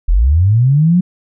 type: linear sweep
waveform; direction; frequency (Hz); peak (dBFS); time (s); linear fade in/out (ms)
sine; up; 35.96 to 185; -7; 0.08-1.01; 10
effects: none